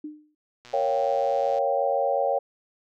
sine tone with exponential decay, 302.5 Hz, D#4, 49 cents flat, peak -30 dBFS, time 0.04-0.35 s, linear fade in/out 5 ms, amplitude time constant 66 ms
click train, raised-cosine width 0.2 ms, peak -29 dBFS, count 115, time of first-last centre 0.65-1.584 s, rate 122 Hz
sine chord, G half-diminished seventh, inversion first, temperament equal, 466.2 / 554.4 / 698.5 / 784 Hz, Bb4 / Db5 / F5 / G5, 0 / 0 / 0 / 0 cents, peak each -30 / -24 / -28 / -27 dBFS, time 0.73-2.39 s, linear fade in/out 10 ms
effects none

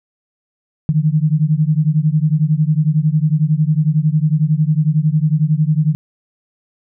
sine beating tone pair, 149.3 / 160.3 Hz, D3 / E3, +29 / -48 cents, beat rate 11 Hz, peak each -14 / -15 dBFS, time 0.89-5.95 s, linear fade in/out 0 ms, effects none

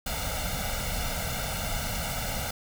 pink noise with comb filter, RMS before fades -31 dBFS, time 0.06-2.51 s, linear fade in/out 5 ms, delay 1.4 ms, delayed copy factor +0.95, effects none

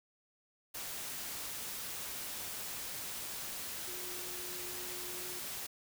sine tone in noise, 359.6 Hz, F#4, 49 cents flat, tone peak -50 dBFS, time 3.87-5.4 s, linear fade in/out 10 ms, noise white, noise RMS -42 dBFS, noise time 0.74-5.67 s, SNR -11 dB, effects none

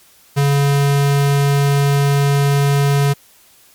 square tone, 141.2 Hz, C#3, 32 cents sharp, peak -12 dBFS, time 0.36-3.14 s, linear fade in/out 20 ms, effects white hiss -49 dBFS RMS until 3.74 s + MP3 96 kbps

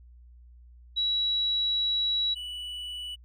sine / triangle tone pair in turn, 3900 / 2957 Hz, B7 / F#7, -23 / -2 cents, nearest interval perfect fourth, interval 479 cents, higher first, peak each -24 / -33 dBFS, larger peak first, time 0.96-2.35 / 2.35-3.16 s, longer first, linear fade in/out 20 ms, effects added 60 Hz sine -49 dBFS peak until 3.24 s

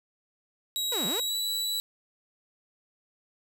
sawtooth tone with pitch glide, 3846 to 3938 Hz, B7 to B7, -47 to -6 cents, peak -25 dBFS, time 0.76-1.8 s, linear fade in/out 0 ms, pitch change +41 cents, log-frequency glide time 1.22-1.35 s
sawtooth linear two-way sweep, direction down then up, 514 to 160 to 514 Hz, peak -28 dBFS, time 0.92-1.2 s, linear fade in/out 2 ms, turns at 1.06 s
effects none

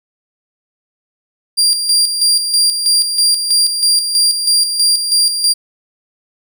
30% pulse tone with tremolo, 4768 Hz, D8, 25 cents sharp, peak -6 dBFS, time 1.57-5.54 s, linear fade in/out 20 ms, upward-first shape square, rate 3.1 Hz, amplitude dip 55%, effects none

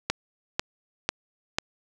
click train, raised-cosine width 0.2 ms, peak -6 dBFS, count 4, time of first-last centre 0.1-1.585 s, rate 2.02 Hz, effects none

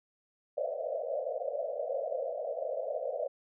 white band-pass noise, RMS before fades -35 dBFS, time 0.57-3.28 s, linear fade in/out 10 ms, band 490 to 670 Hz, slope 96 dB/octave, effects none

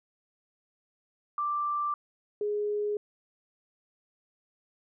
sine tone pair in turn, 1177 / 416.1 Hz, D6 / G#4, +3 / +3 cents, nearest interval octave + tritone, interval 1800 cents, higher first, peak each -27 dBFS, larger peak neither, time 1.38-1.94 / 2.41-2.97 s, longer neither, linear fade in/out 2 ms, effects none

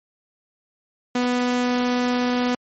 sawtooth tone, 246.9 Hz, B3, in tune, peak -15 dBFS, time 1.15-2.55 s, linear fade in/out 5 ms, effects low-pass 6000 Hz 12 dB/octave + MP3 32 kbps

